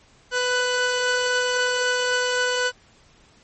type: tone pair together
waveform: sawtooth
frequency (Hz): 497.6 / 1489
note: B4 / F#6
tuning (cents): +13 / +11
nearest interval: octave + perfect fifth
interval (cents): 1898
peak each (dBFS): -19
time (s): 0.31-2.72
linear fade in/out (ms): 50
effects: pink hiss -55 dBFS RMS until 3.43 s + MP3 32 kbps